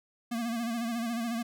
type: tone with vibrato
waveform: square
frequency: 232.5 Hz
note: A#3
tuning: 4 cents flat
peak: -31 dBFS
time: 0.31-1.43 s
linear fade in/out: 10 ms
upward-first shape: sine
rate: 14 Hz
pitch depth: 62 cents each way
effects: none